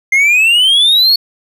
triangle exponential sweep, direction up, 2093 to 4435 Hz, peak -5 dBFS, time 0.12-1.16 s, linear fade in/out 5 ms, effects none

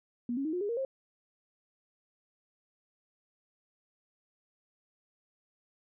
sine tone with pitch steps, 240.5 / 274.7 / 313.7 / 358.3 / 409.2 / 467.3 / 533.7 Hz, B3 / C#4 / D#4 / F4 / G#4 / A#4 / C5, -46 / -16 / +14 / +44 / -26 / +4 / +34 cents, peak -30 dBFS, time 0.29-0.85 s, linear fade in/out 2 ms, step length 80 ms, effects none

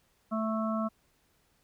harmonic tone, 220 Hz, A3, in tune, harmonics 1 / 3 / 5 / 6, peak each -30 / -35 / -37 / -38 dBFS, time 0.31-0.89 s, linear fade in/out 20 ms, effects pink hiss -70 dBFS RMS until 1.63 s

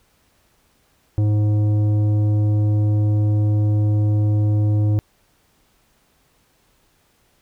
sine tone with tanh clipping, 105.1 Hz, G#2, 21 cents sharp, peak -16 dBFS, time 1.18-4.99 s, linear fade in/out 0 ms, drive 10 dB, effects pink hiss -61 dBFS RMS until 7.41 s

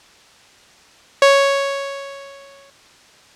sawtooth tone with exponential decay, 554.4 Hz, C#5, in tune, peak -3 dBFS, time 1.22-2.7 s, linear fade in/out 2 ms, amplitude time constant 320 ms, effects white hiss -48 dBFS RMS until 3.35 s + low-pass 6000 Hz 12 dB/octave

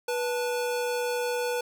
square tone pair together, 488.8 / 881 Hz, B4 / A5, -18 / +2 cents, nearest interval minor seventh, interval 1020 cents, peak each -28 / -35 dBFS, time 0.08-1.61 s, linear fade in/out 5 ms, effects none

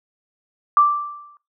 sine tone with exponential decay, 1173 Hz, D6, 2 cents flat, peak -8 dBFS, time 0.77-1.37 s, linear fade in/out 1 ms, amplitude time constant 130 ms, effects noise-tail reverb RT60 0.2 s tail -17 dB re dry

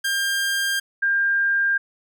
sawtooth / sine tone pair in turn, 1600 / 1600 Hz, G6 / G6, +35 / +35 cents, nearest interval unison, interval 0 cents, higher neither, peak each -17 dBFS, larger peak neither, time 0.04-0.8 / 1.02-1.78 s, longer neither, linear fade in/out 10 ms, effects none

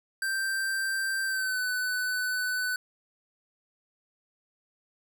square tone with pitch glide, 1568 to 1500.7 Hz, G6 to F#6, 0 to +24 cents, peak -28 dBFS, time 0.22-2.76 s, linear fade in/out 2 ms, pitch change -76 cents, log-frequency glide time 1.25-1.61 s, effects none

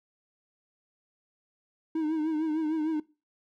triangle tone with vibrato, 313 Hz, D#4, 10 cents sharp, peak -24 dBFS, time 1.95-3 s, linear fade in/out 5 ms, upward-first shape triangle, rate 6.6 Hz, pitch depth 75 cents each way, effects noise-tail reverb RT60 0.3 s tail -21 dB re dry

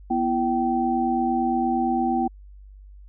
sine tone cluster, 244.9 / 333.6 / 773 Hz, B3 / E4 / G5, -14 / +21 / -24 cents, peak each -24 / -26 / -23 dBFS, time 0.1-2.28 s, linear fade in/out 10 ms, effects added 49 Hz sine -42 dBFS peak until 3.08 s

